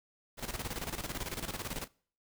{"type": "noise with tremolo", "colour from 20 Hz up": "pink", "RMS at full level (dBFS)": -37, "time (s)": [0.37, 1.88], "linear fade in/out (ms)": 50, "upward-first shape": "square", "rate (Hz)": 18, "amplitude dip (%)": 70, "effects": ["noise-tail reverb RT60 0.5 s tail -24 dB re dry"]}